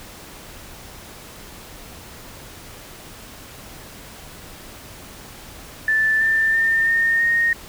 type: tone with pitch steps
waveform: sine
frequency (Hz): 1760 / 1783.5 / 1807.4 / 1831.6 / 1856.1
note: A6 / A6 / A6 / A#6 / A#6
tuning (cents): 0 / +23 / +46 / -31 / -8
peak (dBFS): -15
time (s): 5.88-7.53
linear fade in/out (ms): 2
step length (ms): 330
effects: pink hiss -40 dBFS RMS until 7.68 s